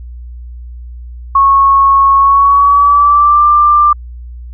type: tone with pitch glide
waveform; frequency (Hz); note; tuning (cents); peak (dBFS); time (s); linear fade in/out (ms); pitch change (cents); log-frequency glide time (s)
sine; 1100 to 1185.8; C#6 to D6; -14 to +16; -4; 1.35-3.93; 5; +130; 2.17-3.45
effects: added 60 Hz sine -25 dBFS peak until 4.53 s